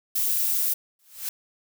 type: noise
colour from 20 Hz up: violet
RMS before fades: -24 dBFS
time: 0.15-0.74 s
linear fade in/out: 10 ms
type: noise with exponential growth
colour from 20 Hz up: blue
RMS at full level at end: -27 dBFS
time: 0.99-1.29 s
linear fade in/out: 2 ms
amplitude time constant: 64 ms
effects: none